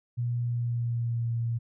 sine tone with pitch glide, 120.3 to 116.61 Hz, B2 to A#2, -45 to +1 cents, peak -26 dBFS, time 0.17-1.59 s, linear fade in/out 20 ms, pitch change -54 cents, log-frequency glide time 0.4-1.32 s, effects none

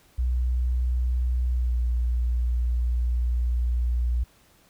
sine tone with pitch glide, 61.74 to 60.09 Hz, B1 to B1, 0 to -47 cents, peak -21 dBFS, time 0.18-4.24 s, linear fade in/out 10 ms, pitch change -47 cents, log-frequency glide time 1.55-1.75 s, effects pink hiss -59 dBFS RMS until 4.69 s

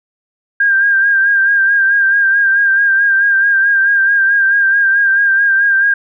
sine tone with vibrato, 1600 Hz, G6, 35 cents sharp, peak -8 dBFS, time 0.6-5.94 s, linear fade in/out 5 ms, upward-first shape sine, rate 4.6 Hz, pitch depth 39 cents each way, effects none

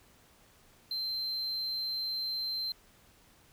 triangle tone, 4118 Hz, C8, 28 cents flat, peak -31 dBFS, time 0.91-2.72 s, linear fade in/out 2 ms, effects pink hiss -62 dBFS RMS until 3.52 s

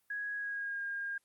sine tone with pitch glide, 1661.2 to 1615.8 Hz, G#6 to G#6, 0 to -48 cents, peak -35 dBFS, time 0.1-1.18 s, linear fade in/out 5 ms, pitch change -48 cents, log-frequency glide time 0.35-0.82 s, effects white hiss -75 dBFS RMS until 1.24 s + Opus 32 kbps

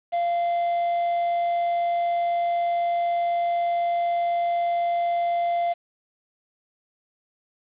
triangle tone, 691 Hz, F5, 19 cents flat, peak -19 dBFS, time 0.12-5.74 s, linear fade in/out 20 ms, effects resampled to 8000 Hz + 8-bit

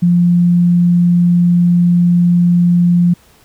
sine tone, 174.61 Hz, F3, in tune, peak -7 dBFS, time 0.02-3.14 s, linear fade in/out 10 ms, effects pink hiss -48 dBFS RMS until 3.44 s

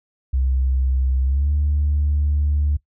sine tone with pitch glide, 65.3 to 73.3 Hz, C2 to D2, -3 to -3 cents, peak -15 dBFS, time 0.33-2.77 s, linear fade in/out 10 ms, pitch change +200 cents, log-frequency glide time 1.23-1.51 s, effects noise-tail reverb RT60 0.1 s tail -20 dB re dry + tanh soft clip ceiling -12 dBFS

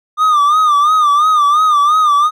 triangle tone with vibrato, 1206 Hz, D6, 46 cents sharp, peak -6 dBFS, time 0.17-2.31 s, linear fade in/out 50 ms, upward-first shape sine, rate 2.9 Hz, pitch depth 88 cents each way, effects none

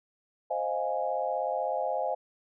sine chord, F minor seventh, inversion second, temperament equal, 523.3 / 622.3 / 698.5 / 830.6 Hz, C5 / Eb5 / F5 / Ab5, 0 / 0 / 0 / 0 cents, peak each -33 dBFS, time 0.5-2.15 s, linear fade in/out 10 ms, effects none

